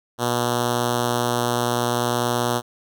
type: tone with notch filter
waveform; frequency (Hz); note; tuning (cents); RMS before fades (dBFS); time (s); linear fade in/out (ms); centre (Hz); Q
5% pulse; 120.6; B2; -41; -22; 0.18-2.62; 50; 2000; 1.5
effects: none